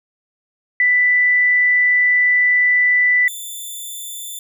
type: tone pair in turn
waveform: sine / 5% pulse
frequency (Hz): 1983 / 3533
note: B6 / A7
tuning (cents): +7 / +6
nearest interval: minor seventh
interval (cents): 999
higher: second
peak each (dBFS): -11 / -20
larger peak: first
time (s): 0.8-3.28 / 3.28-4.39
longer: first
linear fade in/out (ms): 2
effects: none